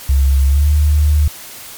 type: tone with pitch glide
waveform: sine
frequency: 68 to 74.58 Hz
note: C#2 to D2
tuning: -33 to +27 cents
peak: -8 dBFS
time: 0.09-1.28 s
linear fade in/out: 5 ms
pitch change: +160 cents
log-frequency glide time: 0.46-0.68 s
effects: white hiss -33 dBFS RMS until 1.77 s + MP3 96 kbps